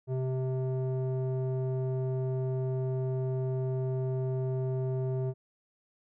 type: tone with low-pass filter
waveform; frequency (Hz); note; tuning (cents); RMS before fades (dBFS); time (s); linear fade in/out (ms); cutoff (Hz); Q
square; 130; C3; -11; -31; 0.07-5.34; 50; 520; 1.8
effects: none